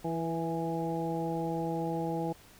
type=harmonic tone with a mistuned harmonic; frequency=165.4 Hz; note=E3; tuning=6 cents sharp; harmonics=1 / 2 / 3 / 4 / 5; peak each=-35 / -35 / -37 / -41 / -37 dBFS; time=0.04-2.33 s; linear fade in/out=10 ms; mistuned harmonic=3; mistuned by=-19 cents; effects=pink hiss -56 dBFS RMS until 2.59 s